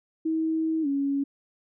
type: tone with pitch glide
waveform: sine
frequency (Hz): 320.3 to 278.8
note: E4 to C#4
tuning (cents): -50 to +10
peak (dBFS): -23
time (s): 0.25-1.24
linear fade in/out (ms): 10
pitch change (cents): -240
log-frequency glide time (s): 0.82-0.87
effects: none